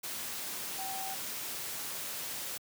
sine tone in noise, 770 Hz, G5, 31 cents flat, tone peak -39 dBFS, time 0.78-1.15 s, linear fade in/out 10 ms, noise white, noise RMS -39 dBFS, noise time 0.03-2.58 s, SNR -3 dB, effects high-pass 100 Hz 12 dB/octave

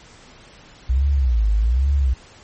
sine tone with vibrato, 60.4 Hz, B1, 38 cents flat, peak -14 dBFS, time 0.89-2.14 s, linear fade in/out 10 ms, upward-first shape sine, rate 1.2 Hz, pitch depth 270 cents each way, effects pink hiss -46 dBFS RMS until 2.43 s + MP3 32 kbps

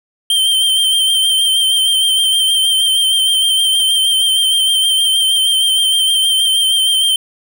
square tone with vibrato, 3136 Hz, G7, in tune, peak -11 dBFS, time 0.3-7.16 s, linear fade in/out 2 ms, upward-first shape triangle, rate 6.4 Hz, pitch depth 36 cents each way, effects none

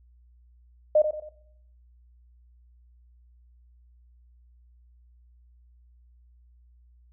sine tone with echo, 610 Hz, D#5, 34 cents flat, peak -15 dBFS, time 0.95-1.02 s, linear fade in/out 5 ms, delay 90 ms, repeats 3, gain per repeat -8 dB, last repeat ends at 1.29 s, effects noise-tail reverb RT60 0.7 s tail -17 dB re dry + added 60 Hz sine -54 dBFS peak until 7.12 s

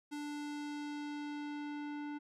square tone with low-pass filter sweep, 293.7 Hz, D4, in tune, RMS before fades -42 dBFS, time 0.11-2.19 s, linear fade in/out 20 ms, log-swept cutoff 10000 to 2100 Hz, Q 0.8, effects none

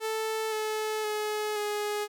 sawtooth tone with pitch steps, 440 / 432.2 / 424.5 / 417 Hz, A4 / A4 / G#4 / G#4, 0 / -31 / +38 / +7 cents, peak -25 dBFS, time 0-2.08 s, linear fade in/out 50 ms, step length 520 ms, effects none

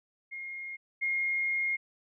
sine tone pair in turn, 2139 / 2139 Hz, C7 / C7, +38 / +38 cents, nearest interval unison, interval 0 cents, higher neither, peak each -37 / -27 dBFS, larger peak second, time 0.31-0.77 / 1.01-1.77 s, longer second, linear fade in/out 20 ms, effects none

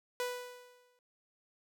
sawtooth tone with exponential decay, 493.9 Hz, B4, in tune, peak -28 dBFS, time 0.2-0.99 s, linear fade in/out 1 ms, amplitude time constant 170 ms, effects none

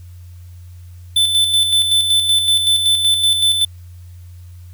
square tone with tremolo, 3520 Hz, A7, in tune, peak -11 dBFS, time 1.16-3.65 s, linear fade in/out 5 ms, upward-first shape square, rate 5.3 Hz, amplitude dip 45%, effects added 88 Hz sine -34 dBFS peak until 4.73 s + white hiss -55 dBFS RMS until 4.73 s

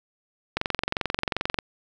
click train, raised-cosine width 0.3 ms, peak -8 dBFS, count 24, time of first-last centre 0.57-1.588 s, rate 22.6 Hz, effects none

